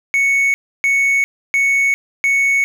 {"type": "tone bursts", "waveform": "triangle", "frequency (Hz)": 2217, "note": "C#7", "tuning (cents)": 0, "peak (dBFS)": -10, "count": 4, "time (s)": [0.14, 2.64], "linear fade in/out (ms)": 0, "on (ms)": 400, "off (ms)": 300, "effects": []}